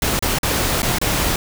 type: noise with dropouts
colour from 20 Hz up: pink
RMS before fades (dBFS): -19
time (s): 0.02-1.36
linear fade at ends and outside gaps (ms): 2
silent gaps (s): 0.192-0.224 / 0.386-0.431 / 0.82-0.829 / 0.985-1.014
effects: none